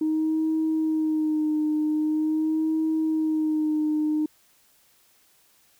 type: tone with vibrato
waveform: sine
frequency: 311.1 Hz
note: D#4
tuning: in tune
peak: -20 dBFS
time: 0.01-4.26 s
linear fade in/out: 5 ms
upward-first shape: sine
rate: 0.44 Hz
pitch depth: 33 cents each way
effects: tanh soft clip ceiling -17 dBFS + white hiss -61 dBFS RMS until 5.79 s